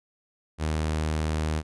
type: tone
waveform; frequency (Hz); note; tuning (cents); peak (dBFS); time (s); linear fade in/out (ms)
sawtooth; 77.78; D#2; 0; -21; 0.58-1.63; 50
effects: resampled to 24000 Hz